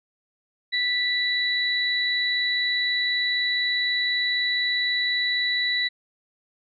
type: tone pair together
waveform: sine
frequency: 1971 / 3942 Hz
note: B6 / B7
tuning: -4 / -4 cents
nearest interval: octave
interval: 1200 cents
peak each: -24 dBFS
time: 0.72-5.89 s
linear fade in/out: 20 ms
effects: none